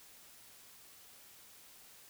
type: silence
effects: white hiss -58 dBFS RMS until 2.09 s